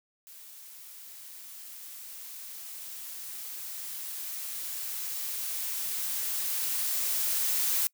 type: noise with level ramp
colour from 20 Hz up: blue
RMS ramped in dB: -49 to -27 dBFS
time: 0.27-7.87 s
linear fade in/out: 0 ms
effects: noise-tail reverb RT60 0.1 s tail -25 dB re dry